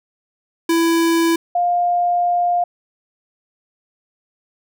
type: tone pair in turn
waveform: square / sine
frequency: 332.4 / 704.3 Hz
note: E4 / F5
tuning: +15 / +14 cents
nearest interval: octave + minor second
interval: 1299 cents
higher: second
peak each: -14 dBFS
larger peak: neither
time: 0.69-1.36 / 1.55-2.64 s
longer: second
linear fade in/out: 5 ms
effects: none